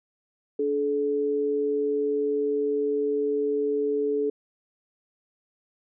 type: tone pair together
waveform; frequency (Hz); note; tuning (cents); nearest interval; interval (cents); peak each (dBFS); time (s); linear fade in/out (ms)
sine; 290 / 429.9; D4 / A4; -22 / -40; perfect fifth; 682; -30 / -23; 0.59-4.3; 5
effects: none